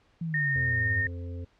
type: exponential sweep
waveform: sine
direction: down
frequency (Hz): 170.3 to 94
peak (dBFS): -29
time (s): 0.21-1.06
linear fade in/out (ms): 5
type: tone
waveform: sine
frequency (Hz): 1836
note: A#6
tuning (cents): -27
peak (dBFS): -25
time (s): 0.34-1.07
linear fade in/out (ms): 2
type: harmonic tone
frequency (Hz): 87.1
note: F2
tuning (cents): -4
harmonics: 1 / 3 / 5 / 6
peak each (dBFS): -34 / -44 / -48 / -50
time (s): 0.55-1.45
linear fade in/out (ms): 10
effects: pink hiss -65 dBFS RMS until 1.59 s + low-pass 4000 Hz 12 dB/octave